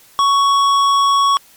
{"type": "tone with hard clipping", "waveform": "triangle", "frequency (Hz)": 1115, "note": "C#6", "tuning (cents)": 10, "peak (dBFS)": -12, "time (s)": [0.19, 1.37], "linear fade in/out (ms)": 0, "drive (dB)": 15, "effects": ["white hiss -47 dBFS RMS until 1.56 s", "MP3 96 kbps"]}